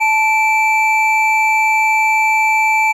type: tone pair together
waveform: triangle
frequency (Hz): 874 / 2333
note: A5 / D7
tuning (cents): -12 / -12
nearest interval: octave + perfect fourth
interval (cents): 1700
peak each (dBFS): -12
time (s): 0-2.93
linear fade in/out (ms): 20
effects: none